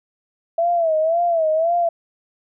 sine tone with vibrato, 659.3 Hz, E5, in tune, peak -15 dBFS, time 0.58-1.89 s, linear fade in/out 5 ms, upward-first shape sine, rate 1.9 Hz, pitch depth 98 cents each way, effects none

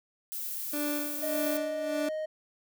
violet noise, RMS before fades -36 dBFS, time 0.32-1.57 s, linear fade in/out 0 ms
30% pulse tone with tremolo, 293.7 Hz, D4, in tune, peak -27 dBFS, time 0.73-2.09 s, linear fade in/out 5 ms, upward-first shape sine, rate 1.7 Hz, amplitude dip 70%
triangle tone, 622.3 Hz, D#5, in tune, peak -29 dBFS, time 1.22-2.26 s, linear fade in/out 10 ms
effects none

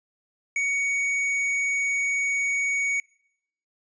sine tone with tanh clipping, 2239 Hz, C#7, 17 cents sharp, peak -24 dBFS, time 0.56-3 s, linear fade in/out 2 ms, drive 12 dB, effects noise-tail reverb RT60 0.7 s tail -24 dB re dry + resampled to 16000 Hz

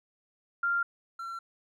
sine / triangle tone pair in turn, 1392 / 1357.9 Hz, F6 / F6, -6 / -49 cents, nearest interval unison, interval 43 cents, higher first, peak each -25 / -34 dBFS, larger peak first, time 0.63-0.83 / 1.19-1.39 s, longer neither, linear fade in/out 5 ms, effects none

